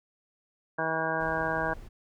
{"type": "harmonic tone", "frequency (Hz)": 161, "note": "E3", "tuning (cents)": -41, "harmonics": [1, 2, 3, 4, 5, 6, 7, 9, 10], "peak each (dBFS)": [-39, -38, -36, -33, -36, -35, -38, -36, -33], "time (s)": [0.78, 1.74], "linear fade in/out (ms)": 10}
{"type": "noise", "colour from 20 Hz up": "brown", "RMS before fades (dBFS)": -44, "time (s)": [1.19, 1.89], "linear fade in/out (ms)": 20}
{"effects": []}